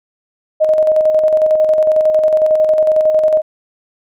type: tone with tremolo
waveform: sine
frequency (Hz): 622.3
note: D#5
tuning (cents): 0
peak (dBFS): -7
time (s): 0.6-3.42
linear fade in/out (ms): 20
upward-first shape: square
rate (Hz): 11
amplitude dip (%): 40
effects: none